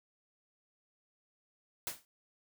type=noise with exponential decay; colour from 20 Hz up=white; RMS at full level=-34 dBFS; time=1.87-2.05 s; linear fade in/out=0 ms; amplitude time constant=37 ms; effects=none